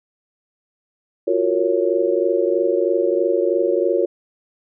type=chord; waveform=sine; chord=Gb major seventh; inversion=third; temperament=just; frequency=346.9 / 370 / 462.5 / 555 Hz; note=F4 / Gb4 / Bb4 / Db5; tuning=-12 / 0 / -14 / +2 cents; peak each=-21 dBFS; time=1.27-4.06 s; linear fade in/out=10 ms; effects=none